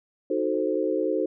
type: chord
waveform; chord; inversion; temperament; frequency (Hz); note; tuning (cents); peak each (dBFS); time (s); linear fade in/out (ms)
sine; D# diminished seventh; none; equal; 311.1 / 370 / 440 / 523.3; D#4 / F#4 / A4 / C5; 0 / 0 / 0 / 0; -28; 0.3-1.26; 5
effects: none